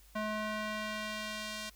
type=tone with band-pass filter sweep; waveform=square; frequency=214.2 Hz; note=A3; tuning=46 cents flat; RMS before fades=-38 dBFS; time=0.15-1.7 s; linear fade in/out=10 ms; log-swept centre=1100 to 4600 Hz; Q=0.71; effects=added 50 Hz sine -58 dBFS peak until 1.75 s + white hiss -63 dBFS RMS until 1.75 s